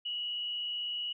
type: tone with frequency modulation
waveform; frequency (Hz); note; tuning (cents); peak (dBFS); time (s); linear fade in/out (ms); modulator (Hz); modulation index
sine; 2919; F#7; -24; -33; 0.05-1.13; 10; 100; 0.47
effects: none